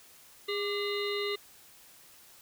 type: harmonic tone with a mistuned harmonic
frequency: 408.5 Hz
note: G#4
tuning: 29 cents flat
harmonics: 1 / 3 / 5 / 7 / 9 / 10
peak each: -32 / -41 / -38 / -41 / -40 / -41 dBFS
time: 0.48-1.36 s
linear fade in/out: 10 ms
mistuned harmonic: 3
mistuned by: -61 cents
effects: white hiss -56 dBFS RMS until 2.41 s